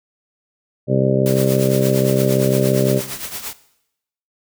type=harmonic tone; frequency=66 Hz; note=C2; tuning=16 cents sharp; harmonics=2 / 3 / 4 / 5 / 6 / 7 / 8 / 9; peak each=-17 / -21 / -23 / -28 / -21 / -28 / -25 / -21 dBFS; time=0.87-3.02 s; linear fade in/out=50 ms
type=noise with tremolo; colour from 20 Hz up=white; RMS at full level=-26 dBFS; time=1.26-3.53 s; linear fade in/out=0 ms; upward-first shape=triangle; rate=8.7 Hz; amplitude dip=75%
effects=noise-tail reverb RT60 0.8 s tail -17 dB re dry